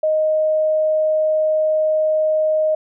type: tone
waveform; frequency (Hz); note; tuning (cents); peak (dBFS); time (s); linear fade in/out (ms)
sine; 622.3; D#5; 0; -14; 0.03-2.75; 5
effects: none